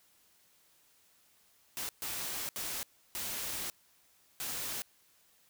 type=noise bursts at uneven times; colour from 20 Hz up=white; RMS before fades=-38 dBFS; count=5; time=1.77-1.89 / 2.02-2.49 / 2.56-2.83 / 3.15-3.7 / 4.4-4.82 s; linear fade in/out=0 ms; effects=white hiss -67 dBFS RMS until 5.49 s